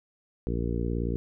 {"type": "harmonic tone", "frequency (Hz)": 58.27, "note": "A#1", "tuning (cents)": 0, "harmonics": [1, 2, 3, 4, 5, 6, 7, 8], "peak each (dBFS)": [-30, -33, -35, -36, -37, -38, -38, -39], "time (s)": [0.47, 1.16], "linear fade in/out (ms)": 0, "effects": []}